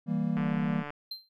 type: chord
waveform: triangle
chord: E diminished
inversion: none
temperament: equal with one note detuned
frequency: 163.2 / 196 / 233.1 Hz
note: E3 / G3 / Bb3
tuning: -17 / 0 / 0 cents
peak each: -29 dBFS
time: 0.06-0.84 s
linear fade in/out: 50 ms
type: click train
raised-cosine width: 0.5 ms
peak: -24 dBFS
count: 79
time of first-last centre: 0.37-0.904 s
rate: 146 Hz
type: tone with exponential decay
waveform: triangle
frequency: 4133 Hz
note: C8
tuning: 22 cents flat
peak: -31 dBFS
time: 1.11-1.29 s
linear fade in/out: 5 ms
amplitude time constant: 38 ms
effects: none